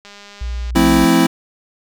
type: click train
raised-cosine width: 0.2 ms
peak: -22 dBFS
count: 134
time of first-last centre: 0.05-0.705 s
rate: 203 Hz
type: tone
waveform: sine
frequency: 59.6 Hz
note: A#1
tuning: 39 cents sharp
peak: -20 dBFS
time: 0.41-1.05 s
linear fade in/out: 5 ms
type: chord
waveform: square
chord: F major seventh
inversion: none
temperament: equal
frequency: 174.61 / 220 / 261.6 / 329.6 Hz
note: F3 / A3 / C4 / E4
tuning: 0 / 0 / 0 / 0 cents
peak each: -18 / -19 / -15 / -15 dBFS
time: 0.75-1.27 s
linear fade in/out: 10 ms
effects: none